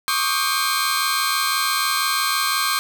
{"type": "tone cluster", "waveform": "sawtooth", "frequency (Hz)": [1089, 1155, 1239, 1575, 4144], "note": ["C#6", "D6", "D#6", "G6", "C8"], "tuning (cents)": [-31, -29, -8, 8, -17], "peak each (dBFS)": -22, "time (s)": [0.08, 2.79], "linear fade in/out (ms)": 0, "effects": []}